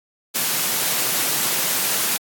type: high-pass noise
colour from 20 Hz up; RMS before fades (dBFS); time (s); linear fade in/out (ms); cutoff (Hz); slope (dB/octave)
white; -21; 0.34-2.18; 20; 120; 96
effects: AAC 64 kbps